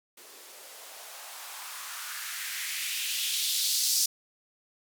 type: noise with band-pass filter sweep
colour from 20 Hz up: violet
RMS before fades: -33 dBFS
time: 0.17-4.06 s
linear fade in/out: 5 ms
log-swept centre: 350 to 5400 Hz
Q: 2.2
effects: none